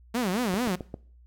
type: tone with vibrato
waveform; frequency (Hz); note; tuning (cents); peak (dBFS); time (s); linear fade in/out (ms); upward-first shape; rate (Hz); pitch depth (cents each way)
sawtooth; 212.9; G#3; +43; -21; 0.14-0.76; 10; sine; 4.6; 300
type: click train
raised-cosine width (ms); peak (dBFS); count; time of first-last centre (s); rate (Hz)
2; -21; 4; 0.54-0.942; 7.47
effects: noise-tail reverb RT60 0.5 s tail -21 dB re dry + added 60 Hz sine -51 dBFS peak until 1.26 s